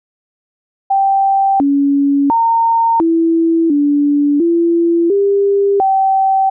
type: tone with pitch steps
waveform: sine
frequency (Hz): 782 / 281.1 / 917 / 330 / 289.1 / 338.3 / 399.5 / 772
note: G5 / C#4 / A#5 / E4 / D4 / E4 / G4 / G5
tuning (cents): -4 / +24 / -29 / +2 / -27 / +45 / +33 / -27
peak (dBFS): -9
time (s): 0.9-6.5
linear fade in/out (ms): 10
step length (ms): 700
effects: none